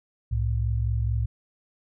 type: tone pair together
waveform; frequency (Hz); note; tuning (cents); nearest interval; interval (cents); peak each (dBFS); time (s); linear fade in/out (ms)
sine; 65.41 / 110.01; C2 / A2; 0 / 0; major sixth; 900; -25; 0.31-1.26; 10
effects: none